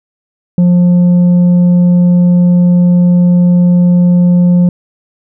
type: tone with tanh clipping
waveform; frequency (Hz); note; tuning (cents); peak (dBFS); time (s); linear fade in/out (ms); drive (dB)
sine; 176.9; F3; +23; -5; 0.58-4.69; 2; 4
effects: none